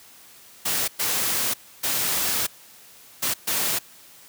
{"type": "noise bursts at uneven times", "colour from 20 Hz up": "white", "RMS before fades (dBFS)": -24, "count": 5, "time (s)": [[0.65, 0.88], [0.99, 1.54], [1.83, 2.47], [3.22, 3.34], [3.47, 3.79]], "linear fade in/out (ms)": 10, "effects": ["white hiss -49 dBFS RMS until 4.28 s", "high-pass 80 Hz 12 dB/octave"]}